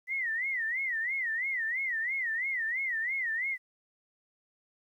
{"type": "tone with vibrato", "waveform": "sine", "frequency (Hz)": 1964, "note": "B6", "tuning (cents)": -10, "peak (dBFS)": -29, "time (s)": [0.07, 3.58], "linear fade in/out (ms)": 50, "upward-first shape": "sine", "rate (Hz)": 3, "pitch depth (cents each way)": 180, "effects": ["11-bit"]}